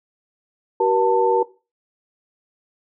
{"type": "tone cluster", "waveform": "sine", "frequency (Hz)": [379.3, 477.9, 891], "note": ["F#4", "A#4", "A5"], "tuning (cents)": [43, 43, 22], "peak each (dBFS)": -19, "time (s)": [0.8, 1.43], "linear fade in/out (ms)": 5, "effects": ["noise-tail reverb RT60 0.3 s tail -18 dB re dry"]}